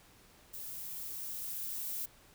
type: noise with level ramp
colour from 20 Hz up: violet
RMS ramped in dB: -44 to -38 dBFS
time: 0.53-2.06 s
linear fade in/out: 10 ms
effects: pink hiss -61 dBFS RMS until 2.34 s

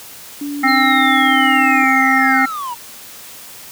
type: tone with pitch glide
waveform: sine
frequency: 287.6 to 301.4 Hz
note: D4 to D4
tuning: -36 to +45 cents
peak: -21 dBFS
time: 0.41-1.84 s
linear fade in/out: 5 ms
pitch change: +81 cents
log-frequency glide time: 0.66-1.01 s
type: harmonic tone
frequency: 264.4 Hz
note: C4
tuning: 18 cents sharp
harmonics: 1 / 3 / 5 / 7 / 8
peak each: -17 / -17 / -17 / -17 / -17 dBFS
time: 0.63-2.46 s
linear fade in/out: 10 ms
type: linear sweep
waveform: triangle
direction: down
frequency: 4186 to 916 Hz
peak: -20 dBFS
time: 0.67-2.75 s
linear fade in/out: 20 ms
effects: white hiss -36 dBFS RMS until 3.71 s + high-pass 60 Hz 12 dB/octave

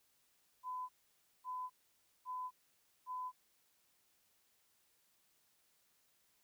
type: tone bursts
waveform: sine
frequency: 1008 Hz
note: B5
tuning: 35 cents sharp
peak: -40 dBFS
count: 4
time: 0.63-3.32 s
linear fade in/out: 50 ms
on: 260 ms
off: 550 ms
effects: white hiss -75 dBFS RMS until 6.43 s

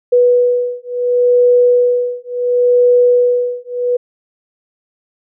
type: beating tone pair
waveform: sine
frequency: 490 / 490.71 Hz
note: B4 / B4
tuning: -14 / -11 cents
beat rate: 0.71 Hz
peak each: -12 dBFS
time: 0.12-3.97 s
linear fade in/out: 10 ms
effects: none

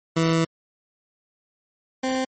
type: tone pair in turn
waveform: 20% pulse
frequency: 163.8 / 260.6 Hz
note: E3 / C4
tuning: -11 / -7 cents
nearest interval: minor sixth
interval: 804 cents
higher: second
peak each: -13 / -17 dBFS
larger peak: first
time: 0.16-0.45 / 2.03-2.25 s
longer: first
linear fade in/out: 10 ms
effects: MP3 32 kbps

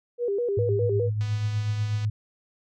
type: tone with vibrato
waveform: sine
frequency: 438.8 Hz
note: A4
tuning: 5 cents flat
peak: -23 dBFS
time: 0.18-1.1 s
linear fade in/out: 50 ms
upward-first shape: square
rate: 4.9 Hz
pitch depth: 160 cents each way
type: tone with tremolo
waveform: sine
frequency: 106.2 Hz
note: G#2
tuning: 39 cents sharp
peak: -21 dBFS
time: 0.57-2.1 s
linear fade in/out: 5 ms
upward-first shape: triangle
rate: 8.2 Hz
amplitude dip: 55%
type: click train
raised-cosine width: 0.2 ms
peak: -27 dBFS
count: 209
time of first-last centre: 1.21-2.049 s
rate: 248 Hz
effects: none

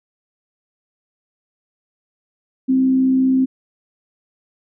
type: tone with frequency modulation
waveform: sine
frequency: 261.6 Hz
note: C4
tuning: in tune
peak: -12 dBFS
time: 2.68-3.46 s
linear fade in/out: 20 ms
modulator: 64.8 Hz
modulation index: 0.21
effects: none

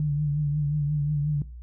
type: tone with vibrato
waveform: sine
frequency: 147.5 Hz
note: D3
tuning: 8 cents sharp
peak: -22 dBFS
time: 0-1.42 s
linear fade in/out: 2 ms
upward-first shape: triangle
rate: 5.6 Hz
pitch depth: 62 cents each way
effects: noise-tail reverb RT60 0.3 s tail -20 dB re dry + added 60 Hz sine -38 dBFS peak until 1.62 s

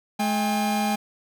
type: tone pair together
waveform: 45% pulse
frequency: 213.2 / 806 Hz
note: G#3 / G5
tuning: +46 / +48 cents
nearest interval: octave + major seventh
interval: 2302 cents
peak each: -24 / -25 dBFS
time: 0.19-0.96 s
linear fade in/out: 10 ms
effects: none

